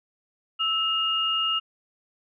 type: tone pair together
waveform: sine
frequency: 1308.9 / 2840 Hz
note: E6 / F7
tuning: -13 / +28 cents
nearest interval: octave + minor second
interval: 1341 cents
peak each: -28 / -23 dBFS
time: 0.59-1.6 s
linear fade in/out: 20 ms
effects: none